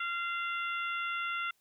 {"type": "harmonic tone", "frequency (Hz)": 690, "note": "F5", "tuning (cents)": -21, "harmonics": [2, 3, 4, 5], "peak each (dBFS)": [-34, -39, -40, -45], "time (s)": [0, 1.51], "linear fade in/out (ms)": 5, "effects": ["white hiss -73 dBFS RMS until 1.6 s"]}